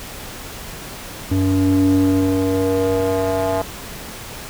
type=tone with band-pass filter sweep; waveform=square; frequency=94.8 Hz; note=F#2; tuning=43 cents sharp; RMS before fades=-17 dBFS; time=1.31-3.62 s; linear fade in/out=5 ms; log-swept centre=210 to 710 Hz; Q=2.8; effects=pink hiss -33 dBFS RMS until 4.49 s